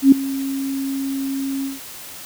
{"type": "tone with ADSR envelope", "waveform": "sine", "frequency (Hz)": 271.8, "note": "C#4", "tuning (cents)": -34, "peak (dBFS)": -3, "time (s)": [0.02, 1.8], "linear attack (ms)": 100, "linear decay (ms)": 5, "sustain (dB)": -18, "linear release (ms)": 160, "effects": ["white hiss -36 dBFS RMS until 2.25 s"]}